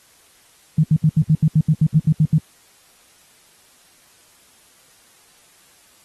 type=tone bursts; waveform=sine; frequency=155.56 Hz; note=D#3; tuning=in tune; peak=-10 dBFS; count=13; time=0.78-2.384 s; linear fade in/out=5 ms; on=56 ms; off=73 ms; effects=white hiss -53 dBFS RMS until 6.04 s + AAC 32 kbps